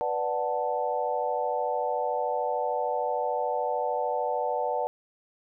sine chord, B minor seventh, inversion none, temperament equal, 493.9 / 587.3 / 740 / 880 Hz, B4 / D5 / F#5 / A5, 0 / 0 / 0 / 0 cents, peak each -31 dBFS, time 0.01-4.87 s, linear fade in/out 0 ms, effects none

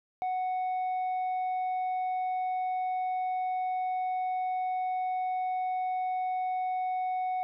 sine tone with tanh clipping, 740 Hz, F#5, in tune, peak -29 dBFS, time 0.22-7.43 s, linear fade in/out 0 ms, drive 3 dB, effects none

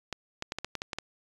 clicks, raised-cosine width 0.2 ms, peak -16 dBFS, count 9, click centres 0.127 / 0.424 / 0.521 / 0.586 / 0.646 / 0.753 / 0.819 / 0.932 / 0.986 s, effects resampled to 24000 Hz

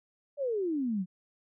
sine exponential sweep, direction down, 593 to 174.61 Hz, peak -28 dBFS, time 0.37-1.06 s, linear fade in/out 50 ms, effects none

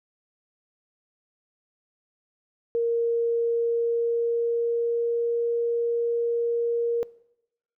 sine tone with pitch glide, 466.2 to 469.2 Hz, A#4 to A#4, 0 to +11 cents, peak -21 dBFS, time 2.75-7.03 s, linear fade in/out 0 ms, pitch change +11 cents, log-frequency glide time 3.5-5.37 s, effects noise-tail reverb RT60 0.8 s tail -22 dB re dry

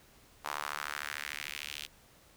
sawtooth tone with high-pass filter sweep, 73.42 Hz, D2, in tune, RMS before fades -40 dBFS, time 0.44-1.87 s, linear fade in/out 20 ms, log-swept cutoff 960 to 3100 Hz, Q 2.2, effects pink hiss -61 dBFS RMS until 2.36 s

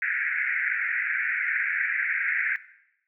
pink band-pass noise, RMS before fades -27 dBFS, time 0.02-2.56 s, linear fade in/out 0 ms, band 1500 to 2300 Hz, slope 96 dB/octave, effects noise-tail reverb RT60 0.8 s tail -17 dB re dry

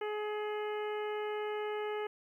harmonic tone with a mistuned harmonic, 421.9 Hz, G#4, 27 cents sharp, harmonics 1 / 2 / 3 / 4 / 5 / 6 / 7, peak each -35 / -42 / -46 / -49 / -48 / -55 / -52 dBFS, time 0.01-2.07 s, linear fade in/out 5 ms, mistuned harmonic 6, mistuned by -15 cents, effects 12-bit

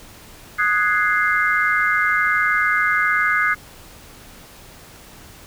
sine chord, Ab dominant seventh, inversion second, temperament equal, 1244.5 / 1480 / 1661.2 / 2093 Hz, Eb6 / Gb6 / Ab6 / C7, 0 / 0 / 0 / 0 cents, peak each -21 dBFS, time 0.58-3.55 s, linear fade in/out 20 ms, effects pink hiss -43 dBFS RMS until 5.46 s

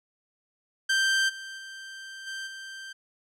sawtooth tone with level steps, 1568 Hz, G6, in tune, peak -18 / -34 / -36 / -30 / -35 dBFS, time 0.89-2.93 s, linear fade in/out 10 ms, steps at 1.28 / 1.57 / 2.26 / 2.46 s, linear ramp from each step 20 ms, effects low-pass 8000 Hz 12 dB/octave

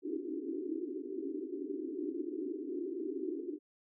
white band-pass noise, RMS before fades -39 dBFS, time 0.02-3.59 s, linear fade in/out 50 ms, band 270 to 400 Hz, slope 96 dB/octave, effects none

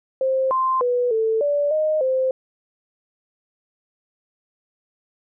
sine tone with pitch steps, 527 / 1044 / 490.8 / 444.2 / 579 / 619 / 521 Hz, C5 / C6 / B4 / A4 / D5 / D#5 / C5, +12 / -4 / -11 / +16 / -25 / -9 / -7 cents, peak -17 dBFS, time 0.21-2.31 s, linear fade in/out 2 ms, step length 300 ms, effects none

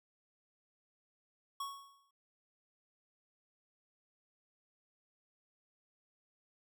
square tone with exponential decay, 1108.7 Hz, C#6, in tune, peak -37 dBFS, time 1.6-2.11 s, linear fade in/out 5 ms, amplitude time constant 110 ms, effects none

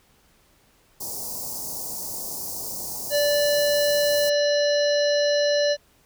white band-stop noise, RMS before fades -32 dBFS, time 1-4.3 s, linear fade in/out 10 ms, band 980 to 4800 Hz, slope 48 dB/octave
harmonic tone, 583 Hz, D5, 13 cents flat, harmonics 1 / 3 / 5 / 7 / 9 / 10, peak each -19 / -30 / -34 / -28 / -36 / -37 dBFS, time 3.1-5.77 s, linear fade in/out 50 ms
effects pink hiss -60 dBFS RMS until 6.05 s

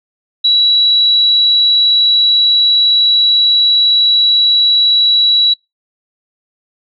sine tone, 3913 Hz, B7, 17 cents flat, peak -7 dBFS, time 0.44-5.54 s, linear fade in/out 10 ms, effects noise-tail reverb RT60 0.2 s tail -24 dB re dry

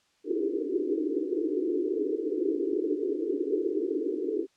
pink band-pass noise, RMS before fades -29 dBFS, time 0.24-4.47 s, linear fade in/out 50 ms, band 290 to 450 Hz, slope 96 dB/octave, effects white hiss -68 dBFS RMS until 4.56 s + low-pass 6000 Hz 12 dB/octave

